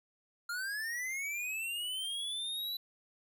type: linear sweep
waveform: square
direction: up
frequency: 1385 to 3983 Hz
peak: -36 dBFS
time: 0.49-2.77 s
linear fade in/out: 5 ms
effects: none